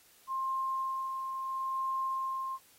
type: tone with tremolo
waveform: sine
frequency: 1059 Hz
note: C6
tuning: 21 cents sharp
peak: -30 dBFS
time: 0.27-2.59 s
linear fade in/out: 50 ms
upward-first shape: sine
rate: 0.74 Hz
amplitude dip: 40%
effects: white hiss -62 dBFS RMS until 2.78 s + AAC 48 kbps